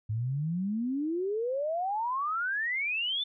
sine exponential sweep, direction up, 103.83 to 3583 Hz, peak -28 dBFS, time 0.09-3.24 s, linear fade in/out 10 ms, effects none

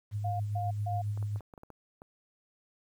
sine tone with tremolo, 103.83 Hz, G#2, in tune, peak -29 dBFS, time 0.11-1.41 s, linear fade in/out 50 ms, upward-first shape sine, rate 7.4 Hz, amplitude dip 35%
sine tone bursts, 708 Hz, F5, 23 cents sharp, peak -33 dBFS, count 3, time 0.24-1.02 s, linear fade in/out 10 ms, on 160 ms, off 150 ms
clicks, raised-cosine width 1 ms, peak -34 dBFS, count 9, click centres 1.175 / 1.227 / 1.36 / 1.407 / 1.538 / 1.578 / 1.634 / 1.703 / 2.019 s
effects 10-bit

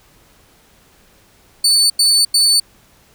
30% pulse tone bursts, 4495 Hz, C#8, 23 cents sharp, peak -7 dBFS, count 3, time 1.64-2.6 s, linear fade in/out 5 ms, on 260 ms, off 90 ms, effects pink hiss -51 dBFS RMS until 3.14 s

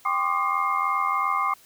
sine tone cluster, 790 / 1042 / 1129 / 1212 / 2128 Hz, G5 / C6 / C#6 / D#6 / C7, +13 / -7 / +31 / -46 / +29 cents, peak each -31 / -28 / -27 / -25 / -32 dBFS, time 0.05-1.54 s, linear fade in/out 5 ms, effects white hiss -54 dBFS RMS until 1.65 s

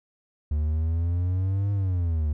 triangle exponential two-way sweep, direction up then down, 73.42 to 101.7 to 73.42 Hz, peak -20 dBFS, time 0.51-2.33 s, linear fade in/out 5 ms, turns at 1.72 s, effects none

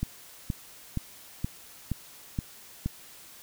click train, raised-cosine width 5 ms, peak -16 dBFS, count 7, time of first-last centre 0.03-2.86 s, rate 2.12 Hz, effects white hiss -50 dBFS RMS until 3.42 s

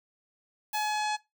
harmonic tone, 848 Hz, G#5, 36 cents sharp, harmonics 1 / 2 / 3 / 4 / 5 / 6 / 7 / 8 / 9 / 10, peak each -29 / -36 / -38 / -42 / -40 / -48 / -45 / -50 / -50 / -50 dBFS, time 0.73-1.17 s, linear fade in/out 20 ms
violet noise with exponential decay, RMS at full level -38 dBFS, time 0.73-1.19 s, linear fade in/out 1 ms, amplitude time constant 100 ms
effects noise-tail reverb RT60 0.2 s tail -19 dB re dry

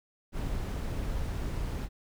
brown noise, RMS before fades -33 dBFS, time 0.32-1.89 s, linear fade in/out 50 ms, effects none

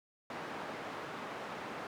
white band-pass noise, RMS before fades -43 dBFS, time 0.3-1.87 s, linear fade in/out 2 ms, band 160 to 1300 Hz, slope 12 dB/octave, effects none

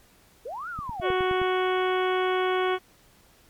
sine linear two-way sweep, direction up then down, 417.7 to 1480 to 417.7 Hz, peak -32 dBFS, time 0.45-1.12 s, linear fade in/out 10 ms, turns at 0.69 s
click train, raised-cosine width 5 ms, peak -24 dBFS, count 7, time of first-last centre 0.79-1.416 s, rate 9.58 Hz
harmonic tone, 370 Hz, F#4, in tune, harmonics 1 / 2 / 3 / 4 / 5 / 6 / 7 / 8 / 9, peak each -24 / -30 / -30 / -33 / -39 / -36 / -43 / -41 / -39 dBFS, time 1.01-2.79 s, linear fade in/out 50 ms
effects pink hiss -58 dBFS RMS until 3.49 s + MP3 96 kbps

